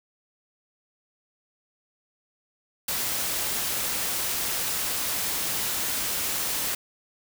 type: noise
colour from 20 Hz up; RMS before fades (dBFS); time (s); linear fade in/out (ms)
white; -28; 2.88-6.75; 5
effects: none